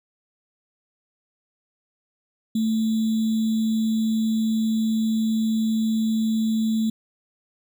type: tone with sample-and-hold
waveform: sine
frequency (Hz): 221.2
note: A3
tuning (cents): +9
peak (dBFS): -19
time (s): 2.55-6.9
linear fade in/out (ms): 5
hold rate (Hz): 3675
effects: none